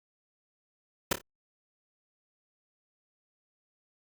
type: noise with echo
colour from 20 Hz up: pink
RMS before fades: -25 dBFS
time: 1.11-1.13 s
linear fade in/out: 5 ms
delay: 28 ms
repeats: 3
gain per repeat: -9 dB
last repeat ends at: 1.214 s
effects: Opus 48 kbps